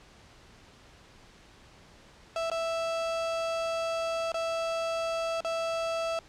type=tone with dropouts; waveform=35% pulse; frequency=660 Hz; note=E5; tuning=2 cents sharp; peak=-27 dBFS; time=2.36-6.19 s; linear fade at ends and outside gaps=1 ms; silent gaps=2.5-2.515 / 4.319-4.343 / 5.406-5.447 s; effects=pink hiss -55 dBFS RMS until 6.28 s + low-pass 6000 Hz 12 dB/octave

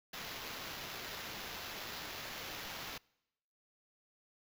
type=noise with sample-and-hold; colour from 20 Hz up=blue; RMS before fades=-45 dBFS; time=0.13-2.98 s; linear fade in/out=5 ms; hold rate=8820 Hz; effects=noise-tail reverb RT60 0.9 s tail -26 dB re dry

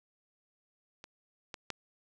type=clicks; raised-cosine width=0.2 ms; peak=-29 / -23 / -18 dBFS; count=3; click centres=1.041 / 1.542 / 1.703 s; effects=none

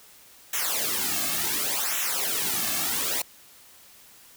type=noise with flanger; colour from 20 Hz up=white; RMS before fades=-27 dBFS; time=0.53-3.22 s; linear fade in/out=5 ms; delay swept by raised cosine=0.21 to 2.11 ms; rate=0.69 Hz; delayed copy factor=-0.85; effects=white hiss -52 dBFS RMS until 4.36 s

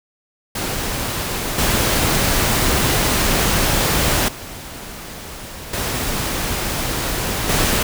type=noise with level steps; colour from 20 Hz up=pink; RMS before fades=-23 / -17 / -33 / -22 / -17 dBFS; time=0.55-7.83 s; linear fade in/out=5 ms; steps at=1.58 / 4.28 / 5.73 / 7.49 s; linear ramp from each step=5 ms; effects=none

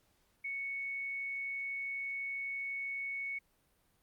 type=tone; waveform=sine; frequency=2217 Hz; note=C#7; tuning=in tune; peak=-36 dBFS; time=0.44-3.39 s; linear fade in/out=10 ms; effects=pink hiss -73 dBFS RMS until 4.02 s + Opus 48 kbps

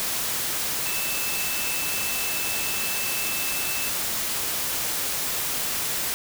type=tone in noise; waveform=sine; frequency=2636 Hz; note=E7; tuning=1 cent flat; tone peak=-32 dBFS; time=0.86-3.89 s; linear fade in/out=0 ms; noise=white; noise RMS=-27 dBFS; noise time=0-6.14 s; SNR=-8 dB; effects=none

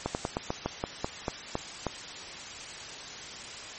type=slowing click train; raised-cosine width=1 ms; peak=-14 dBFS; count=11; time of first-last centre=0.06-1.867 s; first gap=89 ms; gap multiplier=1.15; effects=white hiss -41 dBFS RMS until 3.78 s + MP3 32 kbps

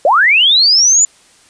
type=linear sweep; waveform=sine; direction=up; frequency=507 to 7130 Hz; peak=-6 dBFS; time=0.05-1.05 s; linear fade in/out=2 ms; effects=white hiss -47 dBFS RMS until 1.49 s + resampled to 22050 Hz

